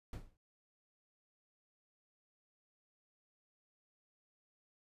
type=noise with exponential decay; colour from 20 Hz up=brown; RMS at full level=-38 dBFS; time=0.13-0.37 s; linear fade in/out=2 ms; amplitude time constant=52 ms; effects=resampled to 32000 Hz